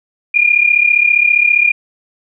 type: tone pair together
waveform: sine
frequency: 2402 / 2437 Hz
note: D7 / D#7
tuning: +38 / -37 cents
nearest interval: unison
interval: 25 cents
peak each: -11 dBFS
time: 0.34-1.72 s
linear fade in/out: 10 ms
effects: none